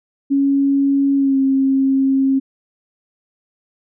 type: tone with pitch glide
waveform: sine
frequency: 277.2 to 269 Hz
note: C#4 to C4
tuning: 0 to +48 cents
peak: -12 dBFS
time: 0.3-2.4 s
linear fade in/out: 20 ms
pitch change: -52 cents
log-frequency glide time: 1.16-1.38 s
effects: none